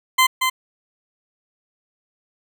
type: tone with echo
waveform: 20% pulse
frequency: 1034 Hz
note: C6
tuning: 21 cents flat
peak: -7 dBFS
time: 0.18-0.27 s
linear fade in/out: 10 ms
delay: 230 ms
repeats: 1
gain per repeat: -5 dB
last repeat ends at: 0.5 s
effects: none